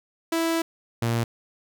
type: tone pair in turn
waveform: sawtooth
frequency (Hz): 329.6 / 116.53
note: E4 / A#2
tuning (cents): 0 / 0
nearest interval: octave + tritone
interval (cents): 1800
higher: first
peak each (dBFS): -18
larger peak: neither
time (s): 0.32-0.62 / 1.02-1.24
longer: first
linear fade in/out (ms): 5
effects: none